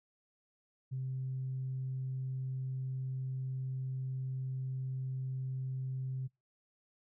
sine tone, 130.81 Hz, C3, in tune, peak -34 dBFS, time 0.91-6.28 s, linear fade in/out 20 ms, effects noise-tail reverb RT60 0.2 s tail -25 dB re dry + tanh soft clip ceiling -30 dBFS

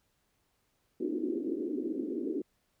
white band-pass noise, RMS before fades -34 dBFS, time 1-2.42 s, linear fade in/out 5 ms, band 260 to 380 Hz, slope 48 dB/octave, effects pink hiss -75 dBFS RMS until 2.8 s

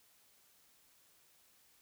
silence, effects white hiss -68 dBFS RMS until 1.81 s

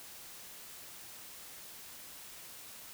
silence, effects white hiss -50 dBFS RMS until 2.93 s

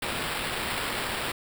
violet noise with sample-and-hold, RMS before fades -31 dBFS, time 0.02-1.32 s, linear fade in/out 5 ms, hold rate 6300 Hz, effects none

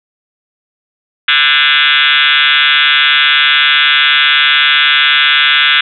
sine tone with frequency modulation, 2489 Hz, D#7, in tune, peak -6 dBFS, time 1.28-5.81 s, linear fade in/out 5 ms, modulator 144 Hz, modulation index 7.8, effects none

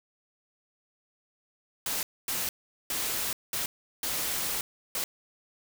white noise bursts at uneven times, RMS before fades -31 dBFS, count 6, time 1.86-2.03 / 2.28-2.49 / 2.9-3.33 / 3.53-3.66 / 4.03-4.61 / 4.95-5.04 s, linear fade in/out 2 ms, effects none

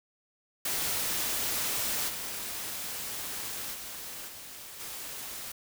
white noise with level steps, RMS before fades -31 / -37 / -41 / -45 / -40 dBFS, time 0.65-5.52 s, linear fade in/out 5 ms, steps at 2.08 / 3.73 / 4.27 / 4.79 s, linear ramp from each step 20 ms, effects none

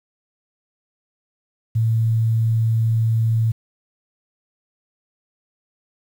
sine tone, 112.8 Hz, A2, 44 cents sharp, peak -15 dBFS, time 1.75-3.52 s, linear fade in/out 10 ms, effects 8-bit

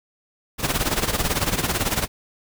pink noise with tremolo, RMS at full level -20 dBFS, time 0.58-2.08 s, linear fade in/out 50 ms, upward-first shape sine, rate 18 Hz, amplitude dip 75%, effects none

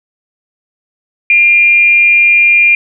sine tone with frequency modulation, 2400 Hz, D7, 37 cents sharp, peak -4 dBFS, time 1.3-2.75 s, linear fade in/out 2 ms, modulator 304 Hz, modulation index 0.22, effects none

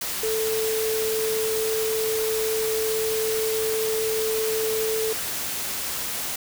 sine tone in noise, 440 Hz, A4, in tune, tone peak -23 dBFS, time 0.23-5.13 s, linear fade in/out 5 ms, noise white, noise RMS -29 dBFS, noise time 0.01-6.36 s, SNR +3 dB, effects none

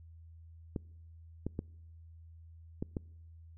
clicks, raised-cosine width 3 ms, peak -22 dBFS, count 5, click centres 0.762 / 1.466 / 1.591 / 2.825 / 2.968 s, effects noise-tail reverb RT60 0.9 s tail -26 dB re dry + added 82 Hz sine -51 dBFS peak until 3.57 s

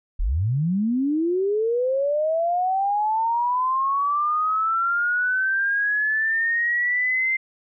sine linear sweep, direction up, 30.43 to 2093 Hz, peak -19 dBFS, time 0.19-7.37 s, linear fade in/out 10 ms, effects none

